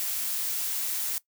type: noise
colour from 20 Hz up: blue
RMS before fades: -30 dBFS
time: 0-1.18 s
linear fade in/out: 0 ms
effects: noise-tail reverb RT60 0.1 s tail -19 dB re dry